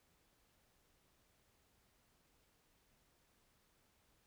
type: silence
effects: pink hiss -75 dBFS RMS until 4.26 s